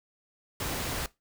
pink noise, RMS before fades -33 dBFS, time 0.6-1.06 s, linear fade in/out 2 ms, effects noise-tail reverb RT60 0.2 s tail -19 dB re dry

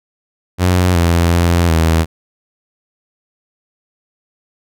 sawtooth tone with pitch steps, 90.4 / 85 / 85.9 / 81.3 Hz, F#2 / F2 / F2 / E2, -40 / -46 / -28 / -23 cents, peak -6 dBFS, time 0.58-2.06 s, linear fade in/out 50 ms, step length 370 ms, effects none

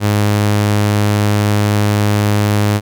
sawtooth tone, 103.83 Hz, G#2, in tune, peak -7 dBFS, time 0-2.81 s, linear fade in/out 50 ms, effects none

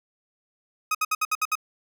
30% pulse tone bursts, 1259 Hz, D#6, 20 cents sharp, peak -19 dBFS, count 7, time 0.91-1.554 s, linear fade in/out 5 ms, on 38 ms, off 63 ms, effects none

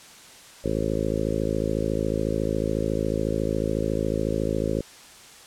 harmonic tone, 54 Hz, A1, 32 cents flat, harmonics 1 / 2 / 3 / 4 / 5 / 6 / 7 / 8 / 9 / 10, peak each -32 / -32 / -32 / -32 / -32 / -32 / -32 / -32 / -32 / -32 dBFS, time 0.64-4.81 s, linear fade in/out 5 ms, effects white hiss -47 dBFS RMS until 5.46 s + low-pass 9000 Hz 12 dB/octave

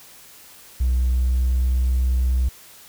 triangle tone with pitch glide, 62.4 to 62.94 Hz, B1 to B1, +19 to +33 cents, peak -13 dBFS, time 0.8-2.49 s, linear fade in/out 10 ms, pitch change +14 cents, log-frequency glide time 1.1-1.55 s, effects tanh soft clip ceiling -13 dBFS + white hiss -46 dBFS RMS until 2.88 s

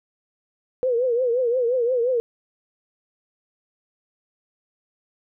sine tone with vibrato, 490 Hz, B4, 14 cents flat, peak -18 dBFS, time 0.83-2.2 s, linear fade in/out 0 ms, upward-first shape triangle, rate 5.7 Hz, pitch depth 130 cents each way, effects none

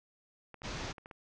clicks, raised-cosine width 0.5 ms, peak -33 dBFS, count 7, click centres 0.543 / 0.619 / 0.677 / 0.802 / 0.982 / 1.059 / 1.112 s
pink low-pass noise, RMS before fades -40 dBFS, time 0.63-0.93 s, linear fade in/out 20 ms, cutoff 6600 Hz, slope 48 dB/octave
effects none

